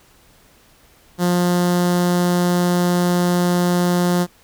sawtooth tone with notch filter, 176.9 Hz, F3, 23 cents sharp, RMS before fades -17 dBFS, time 1.18-4.27 s, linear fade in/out 50 ms, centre 2400 Hz, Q 1.5, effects pink hiss -52 dBFS RMS until 4.43 s

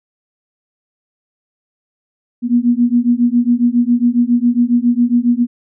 sine beating tone pair, 237 / 244.3 Hz, A#3 / B3, +29 / -19 cents, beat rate 7.3 Hz, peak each -13 dBFS, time 2.42-5.47 s, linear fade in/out 50 ms, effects none

